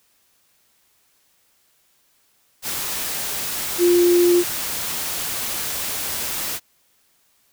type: tone in noise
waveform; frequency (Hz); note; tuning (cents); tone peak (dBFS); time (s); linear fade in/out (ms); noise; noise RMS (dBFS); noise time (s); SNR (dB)
sine; 350.6; F4; +7; -12; 3.78-4.44; 50; white; -26; 2.62-6.6; +11
effects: white hiss -62 dBFS RMS until 7.52 s